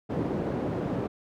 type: band-pass noise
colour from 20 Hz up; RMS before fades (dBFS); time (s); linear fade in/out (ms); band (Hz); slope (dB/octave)
white; -30; 0.09-1.08; 20; 110 to 360; 12
effects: none